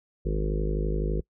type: harmonic tone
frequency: 51.91 Hz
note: G#1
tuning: in tune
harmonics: 1 / 3 / 4 / 5 / 6 / 7 / 8 / 9 / 10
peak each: -26 / -32 / -39 / -41 / -43 / -34 / -37 / -37 / -44 dBFS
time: 0.25-1.21 s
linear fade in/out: 10 ms
effects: noise-tail reverb RT60 0.1 s tail -24 dB re dry